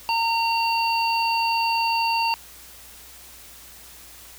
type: harmonic tone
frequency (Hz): 917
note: A#5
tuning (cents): -29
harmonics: 1 / 3 / 5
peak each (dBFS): -21 / -26 / -28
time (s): 0.09-2.34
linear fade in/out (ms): 0
effects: added 60 Hz sine -54 dBFS peak until 4.38 s + white hiss -45 dBFS RMS until 4.38 s